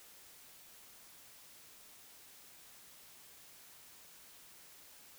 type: silence
effects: white hiss -58 dBFS RMS until 5.18 s